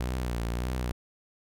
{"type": "tone with vibrato", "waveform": "sawtooth", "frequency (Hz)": 60.4, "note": "B1", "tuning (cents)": -38, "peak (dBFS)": -25, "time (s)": [0, 0.92], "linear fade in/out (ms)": 5, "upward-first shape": "triangle", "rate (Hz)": 1.7, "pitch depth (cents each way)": 100, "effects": []}